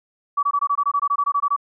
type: tone bursts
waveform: sine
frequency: 1144 Hz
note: D6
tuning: 46 cents flat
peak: -16 dBFS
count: 15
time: 0.37-1.564 s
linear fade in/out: 10 ms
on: 60 ms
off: 21 ms
effects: none